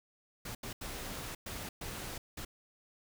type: noise bursts at uneven times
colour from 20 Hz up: pink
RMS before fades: -42 dBFS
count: 6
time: 0.45-0.55 / 0.63-0.73 / 0.81-1.35 / 1.46-1.69 / 1.81-2.18 / 2.37-2.45 s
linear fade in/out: 5 ms
effects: none